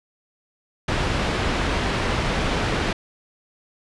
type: low-pass noise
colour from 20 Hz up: pink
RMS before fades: -23 dBFS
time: 0.88-2.93 s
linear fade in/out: 5 ms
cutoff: 3500 Hz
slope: 12 dB/octave
effects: resampled to 24000 Hz